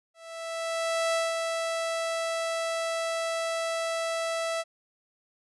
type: tone with ADSR envelope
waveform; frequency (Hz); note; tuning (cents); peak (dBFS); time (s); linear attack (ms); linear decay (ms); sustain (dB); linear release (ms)
sawtooth; 659.3; E5; 0; -20; 0.14-4.64; 1000; 190; -4; 38
effects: resampled to 24000 Hz